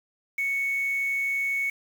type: tone with quantisation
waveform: sine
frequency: 2217 Hz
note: C#7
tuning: in tune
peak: -24 dBFS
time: 0.38-1.7 s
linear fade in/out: 5 ms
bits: 7
effects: none